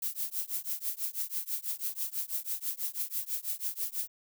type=noise with tremolo; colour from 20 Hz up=violet; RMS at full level=-31 dBFS; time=0.02-4.08 s; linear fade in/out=5 ms; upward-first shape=triangle; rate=6.1 Hz; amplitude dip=100%; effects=none